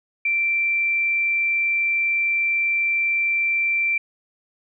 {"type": "tone", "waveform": "sine", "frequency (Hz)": 2349, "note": "D7", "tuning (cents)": 0, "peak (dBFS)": -18, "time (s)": [0.25, 3.98], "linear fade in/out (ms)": 5, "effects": []}